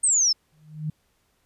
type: exponential sweep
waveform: sine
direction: down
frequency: 8750 to 5140 Hz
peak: -17 dBFS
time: 0.03-0.33 s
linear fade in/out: 10 ms
type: tone with exponential growth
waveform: sine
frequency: 153.8 Hz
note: D#3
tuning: 20 cents flat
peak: -23 dBFS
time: 0.52-0.9 s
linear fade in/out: 5 ms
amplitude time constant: 82 ms
effects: pink hiss -68 dBFS RMS until 1.45 s + resampled to 32000 Hz